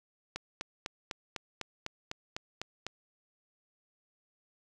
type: click train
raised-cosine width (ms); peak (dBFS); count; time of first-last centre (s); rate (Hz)
0.2; -19; 11; 0.36-2.866; 3.99
effects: none